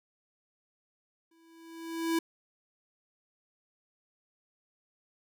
square tone with exponential growth, 329.6 Hz, E4, in tune, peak -25 dBFS, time 1.31-2.19 s, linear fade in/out 5 ms, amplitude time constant 190 ms, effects none

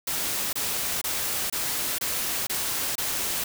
white noise bursts, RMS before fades -28 dBFS, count 7, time 0.07-3.44 s, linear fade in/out 5 ms, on 460 ms, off 25 ms, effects none

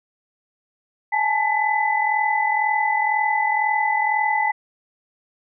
sine tone cluster, 838 / 880 / 2002 Hz, G#5 / A5 / B6, +15 / 0 / +23 cents, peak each -22 dBFS, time 1.12-4.52 s, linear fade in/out 10 ms, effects none

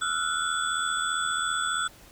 sine tone cluster, 1317 / 1392 / 1475 / 3429 / 7970 Hz, E6 / F6 / F#6 / A7 / B8, -2 / -6 / -6 / -45 / +15 cents, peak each -31 / -32 / -31 / -32 / -34 dBFS, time 0.01-1.88 s, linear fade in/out 10 ms, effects pink hiss -52 dBFS RMS until 2.11 s

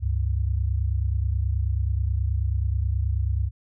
sine tone pair together, 68.66 / 98 Hz, C#2 / G2, -16 / 0 cents, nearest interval tritone, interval 616 cents, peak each -23 / -25 dBFS, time 0-3.51 s, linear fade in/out 50 ms, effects none

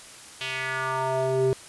square tone with band-pass filter sweep, 131.5 Hz, C3, 9 cents sharp, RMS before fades -26 dBFS, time 0.41-1.53 s, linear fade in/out 0 ms, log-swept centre 3100 to 340 Hz, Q 2.7, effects white hiss -45 dBFS RMS until 1.68 s + resampled to 24000 Hz

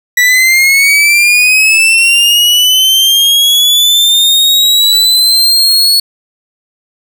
40% pulse linear sweep, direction up, 1948 to 4393 Hz, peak -4 dBFS, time 0.17-6 s, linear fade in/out 5 ms, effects none

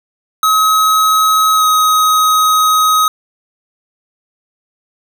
square tone with pitch glide, 1276 to 1262.8 Hz, D#6 to D#6, +43 to +25 cents, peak -9 dBFS, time 0.43-3.08 s, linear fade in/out 2 ms, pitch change -18 cents, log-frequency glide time 1.55-1.64 s, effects 7-bit

